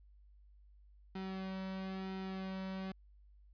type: tone with flanger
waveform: sawtooth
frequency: 190 Hz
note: F#3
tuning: 46 cents sharp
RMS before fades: -42 dBFS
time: 1.15-2.92 s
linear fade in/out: 5 ms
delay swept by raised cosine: 1.8 to 2.46 ms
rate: 1 Hz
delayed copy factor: -0.7
effects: added 50 Hz sine -59 dBFS peak until 3.53 s + resampled to 11025 Hz